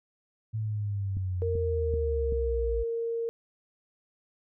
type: linear sweep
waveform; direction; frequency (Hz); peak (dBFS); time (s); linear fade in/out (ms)
sine; down; 110.9 to 55; -28; 0.53-2.84; 20
type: click train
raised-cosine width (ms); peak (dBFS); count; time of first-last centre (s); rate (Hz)
5; -25; 4; 1.17-2.324; 2.6
type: tone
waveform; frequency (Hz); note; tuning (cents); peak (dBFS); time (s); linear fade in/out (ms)
sine; 461.7; A#4; -17; -28; 1.42-3.29; 0
effects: none